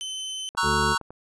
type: tone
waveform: sawtooth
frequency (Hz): 3058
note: G7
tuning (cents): -44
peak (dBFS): -27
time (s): 0.01-0.49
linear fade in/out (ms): 0
type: click train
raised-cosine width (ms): 1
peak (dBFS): -27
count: 7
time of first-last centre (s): 0.55-1.106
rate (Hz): 10.8
type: chord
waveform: square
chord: F# dominant seventh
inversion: first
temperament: equal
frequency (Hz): 932.3 / 1108.7 / 1318.5 / 1480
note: A#5 / C#6 / E6 / F#6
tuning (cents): 0 / 0 / 0 / 0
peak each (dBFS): -28 / -28 / -29 / -27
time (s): 0.57-0.98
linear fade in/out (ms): 10
type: harmonic tone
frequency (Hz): 73.42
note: D2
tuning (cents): 0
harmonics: 1 / 2 / 3 / 5 / 6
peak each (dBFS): -31 / -31 / -31 / -31 / -31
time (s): 0.62-0.96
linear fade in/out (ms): 50
effects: resampled to 22050 Hz